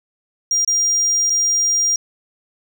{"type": "tone with dropouts", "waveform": "triangle", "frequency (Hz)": 5700, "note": "F8", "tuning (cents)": 34, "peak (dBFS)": -13, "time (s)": [0.51, 1.96], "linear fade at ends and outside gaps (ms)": 2, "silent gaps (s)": [[0.648, 0.676], [1.298, 1.302]], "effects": []}